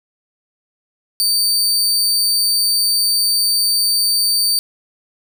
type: tone with amplitude modulation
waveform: sawtooth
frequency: 4600 Hz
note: D8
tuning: 37 cents flat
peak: -9 dBFS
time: 1.2-4.59 s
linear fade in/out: 0 ms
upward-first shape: sine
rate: 205 Hz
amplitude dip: 35%
effects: none